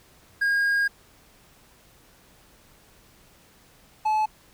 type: tone pair in turn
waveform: triangle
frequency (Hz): 1627 / 861.9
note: G#6 / A5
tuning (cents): -36 / -36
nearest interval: major seventh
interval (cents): 1100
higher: first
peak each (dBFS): -18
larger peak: neither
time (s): 0.41-0.88 / 4.05-4.26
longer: first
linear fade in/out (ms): 10
effects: pink hiss -56 dBFS RMS until 4.53 s

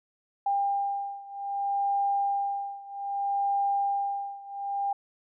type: beating tone pair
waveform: sine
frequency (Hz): 799 / 799.63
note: G5 / G5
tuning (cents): +33 / +34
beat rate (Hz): 0.63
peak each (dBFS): -28 / -30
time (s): 0.46-4.93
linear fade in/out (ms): 5
effects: none

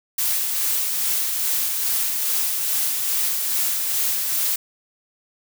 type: noise with tremolo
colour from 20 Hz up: blue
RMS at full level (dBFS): -21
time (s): 0.18-4.56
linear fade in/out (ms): 5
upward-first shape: sine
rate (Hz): 2.4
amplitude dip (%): 30
effects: none

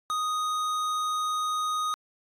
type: tone with tanh clipping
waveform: sine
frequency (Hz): 1244.5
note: D#6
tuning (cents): 0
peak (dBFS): -28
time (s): 0.1-1.94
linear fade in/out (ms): 0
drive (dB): 16
effects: AAC 64 kbps

